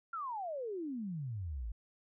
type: exponential sweep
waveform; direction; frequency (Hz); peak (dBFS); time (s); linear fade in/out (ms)
sine; down; 1406 to 50.1; -37; 0.13-1.72; 5
effects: none